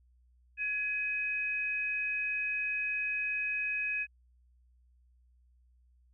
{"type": "tone pair together", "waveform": "sine", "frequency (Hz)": [1682, 2525], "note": ["G#6", "D#7"], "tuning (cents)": [22, 25], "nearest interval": "perfect fifth", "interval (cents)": 703, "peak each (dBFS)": [-38, -31], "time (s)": [0.57, 4.07], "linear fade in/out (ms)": 50, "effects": ["added 61 Hz sine -62 dBFS peak until 6.13 s"]}